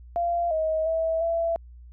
sine tone with pitch steps, 689 / 633 / 650 / 668 Hz, F5 / D#5 / E5 / E5, -24 / +30 / -24 / +23 cents, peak -22 dBFS, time 0.16-1.56 s, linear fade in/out 0 ms, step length 350 ms, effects added 60 Hz sine -43 dBFS peak until 1.92 s

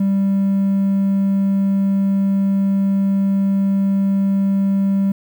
triangle tone, 196 Hz, G3, in tune, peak -11 dBFS, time 0-5.12 s, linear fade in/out 5 ms, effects tanh soft clip ceiling -7 dBFS + 8-bit

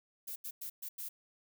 violet noise bursts at uneven times, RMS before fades -42 dBFS, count 5, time 0.27-0.36 / 0.44-0.51 / 0.61-0.7 / 0.82-0.89 / 0.98-1.09 s, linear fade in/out 10 ms, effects none

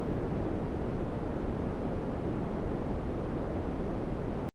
white low-pass noise, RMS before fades -33 dBFS, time 0-4.49 s, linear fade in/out 0 ms, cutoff 400 Hz, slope 12 dB/octave, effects Opus 32 kbps

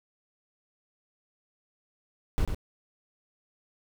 brown noise with echo, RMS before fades -24 dBFS, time 2.38-2.45 s, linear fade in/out 0 ms, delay 96 ms, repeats 1, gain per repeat -6 dB, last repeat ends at 2.546 s, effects none

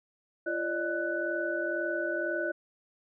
sine tone cluster, 342.3 / 568 / 610 / 1490 Hz, F4 / C#5 / D#5 / F#6, -35 / +42 / -34 / +12 cents, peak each -34 / -37 / -34 / -33 dBFS, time 0.46-2.52 s, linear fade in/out 10 ms, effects none

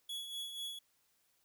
45% pulse tone with tremolo, 3372 Hz, G#7, 26 cents sharp, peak -39 dBFS, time 0.09-0.79 s, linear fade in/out 5 ms, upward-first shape sine, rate 4.1 Hz, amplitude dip 50%, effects white hiss -75 dBFS RMS until 1.44 s

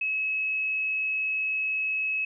sine tone, 2574 Hz, E7, 42 cents flat, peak -25 dBFS, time 0.01-2.25 s, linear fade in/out 5 ms, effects none

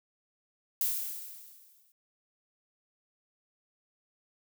violet noise with exponential decay, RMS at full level -28 dBFS, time 0.81-1.92 s, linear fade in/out 1 ms, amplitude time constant 240 ms, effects none

